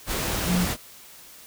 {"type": "tone in noise", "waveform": "sine", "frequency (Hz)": 179.5, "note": "F3", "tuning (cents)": 48, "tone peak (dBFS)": -20, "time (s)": [0.46, 0.68], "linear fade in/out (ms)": 50, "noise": "pink", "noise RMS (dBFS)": -27, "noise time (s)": [0.06, 0.77], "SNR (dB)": 4, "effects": ["white hiss -47 dBFS RMS until 1.46 s"]}